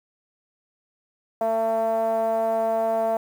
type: tone with low-pass filter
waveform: 5% pulse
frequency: 224.4 Hz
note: A3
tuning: 34 cents sharp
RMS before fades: -23 dBFS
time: 1.41-3.17 s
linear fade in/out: 2 ms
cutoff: 710 Hz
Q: 6.3
effects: 8-bit